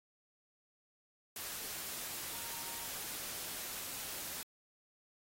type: tone in noise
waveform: sine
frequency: 927 Hz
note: A#5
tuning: 10 cents flat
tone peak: -54 dBFS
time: 2.33-2.88 s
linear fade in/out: 2 ms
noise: white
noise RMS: -43 dBFS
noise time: 1.36-4.43 s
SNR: -14 dB
effects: AAC 48 kbps